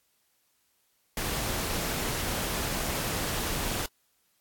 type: noise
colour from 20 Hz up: pink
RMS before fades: -31 dBFS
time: 1.17-3.86 s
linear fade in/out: 2 ms
effects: white hiss -71 dBFS RMS until 4.4 s + AAC 64 kbps